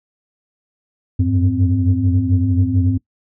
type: tone cluster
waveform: sine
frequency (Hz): 90.8 / 95.1 / 102.1 / 260.3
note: F#2 / F#2 / G#2 / C4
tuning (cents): -32 / +48 / -29 / -9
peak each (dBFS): -18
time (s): 1.19-2.98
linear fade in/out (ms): 10
effects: noise-tail reverb RT60 0.1 s tail -21 dB re dry + tanh soft clip ceiling -4 dBFS